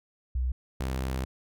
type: tone pair in turn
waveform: sine / sawtooth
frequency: 62.9 / 65.19 Hz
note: B1 / C2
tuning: +32 / -6 cents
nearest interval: minor second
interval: 62 cents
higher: second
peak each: -25 dBFS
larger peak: neither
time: 0.35-0.52 / 0.8-1.25 s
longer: second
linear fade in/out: 5 ms
effects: none